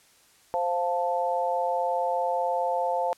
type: chord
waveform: sine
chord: F major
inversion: second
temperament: equal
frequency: 523.3 / 698.5 / 880 Hz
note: C5 / F5 / A5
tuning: 0 / 0 / 0 cents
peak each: -28 dBFS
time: 0.54-3.13 s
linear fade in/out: 0 ms
effects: white hiss -59 dBFS RMS until 3.17 s + low-pass 11000 Hz 12 dB/octave